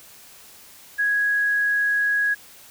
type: tone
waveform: sine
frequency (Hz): 1661.2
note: G#6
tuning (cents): 0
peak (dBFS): -18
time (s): 0.98-2.35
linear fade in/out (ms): 20
effects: white hiss -47 dBFS RMS until 2.7 s